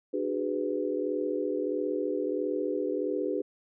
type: chord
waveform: sine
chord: G# half-diminished seventh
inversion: second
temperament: just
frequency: 299 / 373.8 / 415.3 / 498.4 Hz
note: D4 / F#4 / G#4 / B4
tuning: +31 / +18 / 0 / +16 cents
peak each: -33 dBFS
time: 0.13-3.42 s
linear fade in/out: 10 ms
effects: none